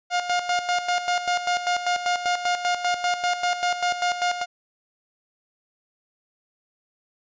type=tone with tremolo; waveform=sawtooth; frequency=711 Hz; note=F5; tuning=31 cents sharp; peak=-16 dBFS; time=0.1-4.46 s; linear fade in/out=50 ms; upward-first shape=square; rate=5.1 Hz; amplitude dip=65%; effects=resampled to 16000 Hz